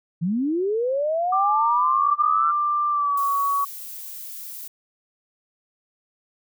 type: linear sweep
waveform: sine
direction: up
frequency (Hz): 155.56 to 1369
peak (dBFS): -20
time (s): 0.21-2.52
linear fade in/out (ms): 20
type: tone with pitch glide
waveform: sine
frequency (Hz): 1184 to 1125.3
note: D6 to C#6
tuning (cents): +14 to +26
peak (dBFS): -19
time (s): 1.32-3.65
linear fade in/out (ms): 10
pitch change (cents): -88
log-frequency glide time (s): 2.9-3.21
type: noise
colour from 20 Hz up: violet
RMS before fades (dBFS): -36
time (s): 3.17-4.68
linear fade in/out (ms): 5
effects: none